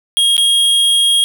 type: tone with dropouts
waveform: square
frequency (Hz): 3263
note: G#7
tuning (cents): -31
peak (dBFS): -10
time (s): 0.17-1.24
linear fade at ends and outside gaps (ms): 0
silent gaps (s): 0.367-0.379
effects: none